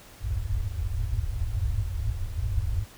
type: low-pass noise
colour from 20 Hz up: white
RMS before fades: -28 dBFS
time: 0.2-2.86 s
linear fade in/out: 50 ms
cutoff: 110 Hz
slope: 96 dB/octave
effects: pink hiss -50 dBFS RMS until 2.97 s